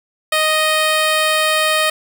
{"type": "tone", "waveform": "10% pulse", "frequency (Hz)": 622.3, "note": "D#5", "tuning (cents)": 0, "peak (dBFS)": -5, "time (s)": [0.32, 1.9], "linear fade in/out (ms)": 5, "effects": []}